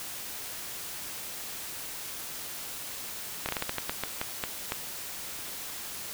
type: slowing click train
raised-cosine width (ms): 0.3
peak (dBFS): -13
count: 12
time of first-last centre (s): 3.46-4.721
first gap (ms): 28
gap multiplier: 1.26
effects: white hiss -39 dBFS RMS until 6.13 s

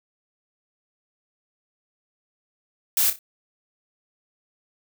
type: noise with echo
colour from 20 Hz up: blue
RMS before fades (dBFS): -20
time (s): 2.97-3.1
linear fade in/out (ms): 2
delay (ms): 30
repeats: 3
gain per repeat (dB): -10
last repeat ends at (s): 3.19
effects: none

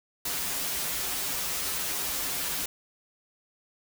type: noise with comb filter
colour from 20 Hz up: white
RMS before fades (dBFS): -31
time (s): 0.25-2.66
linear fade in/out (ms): 5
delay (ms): 8.9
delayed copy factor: -0.85
effects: none

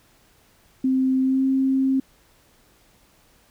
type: tone with pitch glide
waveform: sine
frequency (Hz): 261.6 to 266.2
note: C4 to C4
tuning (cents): 0 to +30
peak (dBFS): -17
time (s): 0.84-2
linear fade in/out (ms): 5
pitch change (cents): +30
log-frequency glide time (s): 1.21-1.44
effects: pink hiss -58 dBFS RMS until 3.5 s

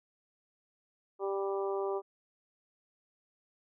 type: harmonic tone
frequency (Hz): 196.4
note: G3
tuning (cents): +4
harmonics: 2 / 3 / 4 / 5 / 6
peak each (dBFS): -32 / -40 / -41 / -43 / -44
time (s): 1.19-2.02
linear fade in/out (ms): 50
effects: none

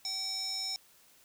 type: tone with band-pass filter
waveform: square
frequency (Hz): 764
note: G5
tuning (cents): -45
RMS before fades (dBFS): -36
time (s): 0.05-0.76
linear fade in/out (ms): 0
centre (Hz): 5600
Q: 6.7
effects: white hiss -62 dBFS RMS until 1.24 s

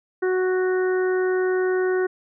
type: harmonic tone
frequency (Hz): 370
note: F#4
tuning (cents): 0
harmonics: 1 / 2 / 3 / 4 / 5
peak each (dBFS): -19 / -34 / -36 / -31 / -35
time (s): 0.22-2.07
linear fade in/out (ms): 10
effects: none

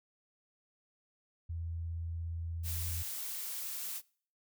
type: tone with vibrato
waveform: sine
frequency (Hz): 83.4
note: E2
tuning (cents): +21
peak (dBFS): -36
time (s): 1.49-3.03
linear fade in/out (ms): 10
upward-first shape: triangle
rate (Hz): 17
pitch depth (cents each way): 12
type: noise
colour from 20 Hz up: blue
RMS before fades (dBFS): -40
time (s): 2.63-4.02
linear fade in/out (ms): 50
effects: noise-tail reverb RT60 0.5 s tail -24 dB re dry

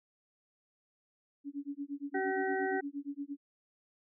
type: tone with tremolo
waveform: sine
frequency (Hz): 283.7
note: C#4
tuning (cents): +40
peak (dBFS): -34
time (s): 1.44-3.37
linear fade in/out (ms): 50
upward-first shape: sine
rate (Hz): 8.6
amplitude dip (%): 100
type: harmonic tone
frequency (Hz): 381.1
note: G4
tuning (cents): -49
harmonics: 1 / 2 / 4 / 5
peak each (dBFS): -33 / -36 / -39 / -40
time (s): 2.14-2.81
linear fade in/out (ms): 10
effects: none

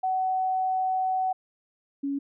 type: tone pair in turn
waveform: sine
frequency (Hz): 751 / 279.4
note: F#5 / C#4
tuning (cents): +26 / +14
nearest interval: octave + perfect fourth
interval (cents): 1712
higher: first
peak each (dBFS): -23 / -26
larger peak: first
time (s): 0.03-1.33 / 2.03-2.19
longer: first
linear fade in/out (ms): 10
effects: none

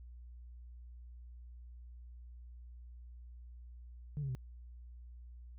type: tone with pitch steps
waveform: sine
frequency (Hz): 146.83 / 137 / 127.82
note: D3 / C#3 / C3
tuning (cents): 0 / -20 / -40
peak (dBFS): -34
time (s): 4.17-4.35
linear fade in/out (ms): 0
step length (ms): 60
effects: tanh soft clip ceiling -32 dBFS + added 60 Hz sine -49 dBFS peak until 5.58 s

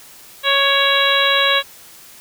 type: harmonic tone with a mistuned harmonic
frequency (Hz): 554.4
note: C#5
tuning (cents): 0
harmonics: 1 / 2 / 3 / 4 / 5 / 6 / 7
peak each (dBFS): -21 / -20 / -19 / -22 / -22 / -20 / -19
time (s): 0.43-1.63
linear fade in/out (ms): 50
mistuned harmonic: 4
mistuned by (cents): +22
effects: white hiss -42 dBFS RMS until 2.2 s

